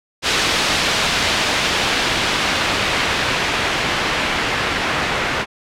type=noise with low-pass filter sweep; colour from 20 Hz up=white; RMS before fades=-19 dBFS; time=0.22-5.46 s; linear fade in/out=50 ms; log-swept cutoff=4200 to 2200 Hz; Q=0.83; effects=none